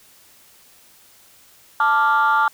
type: chord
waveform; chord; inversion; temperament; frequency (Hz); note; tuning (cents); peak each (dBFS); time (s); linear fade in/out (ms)
sine; D minor; second; equal; 880 / 1174.7 / 1396.9; A5 / D6 / F6; 0 / 0 / 0; -17; 1.8-2.48; 2
effects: tanh soft clip ceiling -9 dBFS + white hiss -51 dBFS RMS until 2.53 s